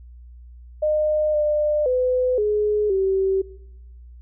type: tone with pitch steps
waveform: sine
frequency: 610 / 600 / 505 / 420 / 384.5 Hz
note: D#5 / D5 / B4 / G#4 / G4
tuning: -34 / +37 / +39 / +19 / -33 cents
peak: -17 dBFS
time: 0.82-3.42 s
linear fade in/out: 10 ms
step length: 520 ms
effects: noise-tail reverb RT60 1.0 s tail -21 dB re dry + added 60 Hz sine -40 dBFS peak until 4.21 s